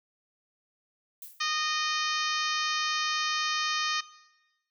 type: noise with exponential decay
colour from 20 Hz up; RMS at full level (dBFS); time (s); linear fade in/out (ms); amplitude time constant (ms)
violet; -40; 1.22-1.53; 2; 66
type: harmonic tone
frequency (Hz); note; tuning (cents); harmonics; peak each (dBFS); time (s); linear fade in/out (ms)
616; D#5; -17; 2 / 3 / 4 / 5 / 6 / 7 / 8 / 9 / 10; -32 / -34 / -35 / -36 / -37 / -37 / -38 / -39 / -39; 1.4-4.01; 10
effects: noise-tail reverb RT60 1.0 s tail -18 dB re dry